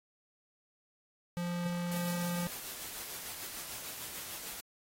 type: tone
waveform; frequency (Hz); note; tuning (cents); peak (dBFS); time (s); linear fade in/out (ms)
square; 174.61; F3; 0; -34; 1.37-2.47; 0
type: noise with tremolo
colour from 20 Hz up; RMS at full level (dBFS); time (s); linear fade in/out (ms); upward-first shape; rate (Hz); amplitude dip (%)
white; -42; 1.91-4.61; 10; sine; 6.7; 30
effects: AAC 48 kbps